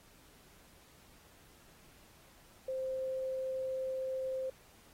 sine tone, 523.3 Hz, C5, in tune, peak -34 dBFS, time 2.68-4.5 s, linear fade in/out 5 ms, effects pink hiss -62 dBFS RMS until 4.93 s + AAC 48 kbps

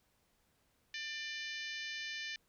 harmonic tone with a mistuned harmonic, 595 Hz, D5, 22 cents sharp, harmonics 3 / 4 / 5 / 6 / 7 / 8 / 9 / 10, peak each -44 / -46 / -48 / -50 / -51 / -52 / -53 / -54 dBFS, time 0.94-2.36 s, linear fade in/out 2 ms, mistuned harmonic 10, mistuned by +61 cents, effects pink hiss -75 dBFS RMS until 2.48 s

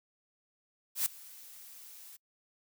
blue noise with ADSR envelope, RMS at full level -28 dBFS, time 0.95-2.17 s, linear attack 110 ms, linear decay 4 ms, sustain -23 dB, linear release 14 ms, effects noise-tail reverb RT60 0.1 s tail -26 dB re dry

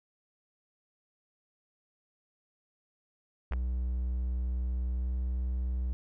triangle tone with pitch glide, 62 to 62.61 Hz, B1 to B1, +7 to +24 cents, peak -27 dBFS, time 3.51-5.93 s, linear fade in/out 0 ms, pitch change +17 cents, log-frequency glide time 4.97-5.09 s
clicks, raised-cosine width 0.5 ms, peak -25 dBFS, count 2, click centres 3.523 / 3.535 s
effects none

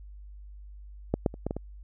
clicks, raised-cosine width 2 ms, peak -11 / -10 / -28 / -16 / -17 / -20 dBFS, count 6, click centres 1.14 / 1.262 / 1.341 / 1.466 / 1.509 / 1.566 s, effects added 50 Hz sine -43 dBFS peak until 1.83 s

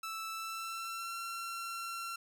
sawtooth tone with pitch glide, 1318.5 to 1361.1 Hz, E6 to F6, 0 to -45 cents, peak -35 dBFS, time 0.03-2.16 s, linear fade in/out 5 ms, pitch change +55 cents, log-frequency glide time 0.3-1.17 s, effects 12-bit

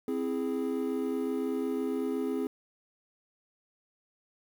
triangle chord, C augmented, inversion none, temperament equal, 261.6 / 329.6 / 415.3 Hz, C4 / E4 / G#4, 0 / 0 / 0 cents, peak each -30 / -34 / -31 dBFS, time 0.08-2.47 s, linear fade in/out 2 ms, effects 9-bit

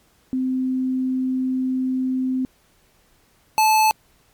sine / square tone pair in turn, 258.5 / 869.5 Hz, C4 / A5, -21 / -21 cents, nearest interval octave + major sixth, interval 2100 cents, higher second, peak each -19 / -14 dBFS, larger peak second, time 0.33-2.45 / 3.58-3.91 s, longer first, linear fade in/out 0 ms, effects pink hiss -59 dBFS RMS until 4.33 s + MP3 96 kbps

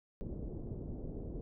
pink low-pass noise, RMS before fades -42 dBFS, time 0.21-1.41 s, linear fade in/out 0 ms, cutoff 470 Hz, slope 24 dB/octave, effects none

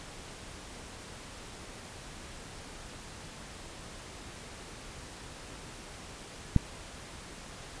click, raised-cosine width 5 ms, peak -9 dBFS, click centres 6.563 s, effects pink hiss -46 dBFS RMS until 7.8 s + resampled to 22050 Hz

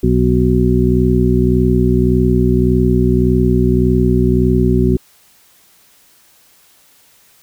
harmonic tone, 61.74 Hz, B1, in tune, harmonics 1 / 2 / 3 / 4 / 6, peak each -16 / -16 / -16 / -16 / -16 dBFS, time 0.03-4.97 s, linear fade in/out 5 ms, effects white hiss -50 dBFS RMS until 7.42 s

